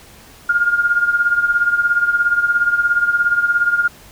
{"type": "tone with tremolo", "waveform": "sine", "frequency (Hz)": 1416, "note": "F6", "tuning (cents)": 23, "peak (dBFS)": -9, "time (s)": [0.49, 3.88], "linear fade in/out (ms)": 5, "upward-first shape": "triangle", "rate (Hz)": 17, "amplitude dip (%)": 80, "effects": ["pink hiss -43 dBFS RMS until 4.11 s"]}